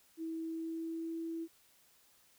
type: tone with pitch glide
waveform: sine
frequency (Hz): 324.8 to 329.3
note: E4 to E4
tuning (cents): -26 to -2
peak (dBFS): -37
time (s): 0.17-1.48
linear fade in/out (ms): 50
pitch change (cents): +24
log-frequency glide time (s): 0.4-1.19
effects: white hiss -67 dBFS RMS until 2.38 s